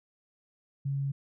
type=tone; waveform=sine; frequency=138.59 Hz; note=C#3; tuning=in tune; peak=-28 dBFS; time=0.85-1.12 s; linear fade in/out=10 ms; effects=none